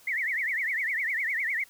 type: tone with vibrato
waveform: sine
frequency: 2000 Hz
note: B6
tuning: 21 cents sharp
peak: -26 dBFS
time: 0.07-1.64 s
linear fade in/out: 5 ms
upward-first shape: triangle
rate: 9.9 Hz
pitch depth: 240 cents each way
effects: white hiss -56 dBFS RMS until 1.69 s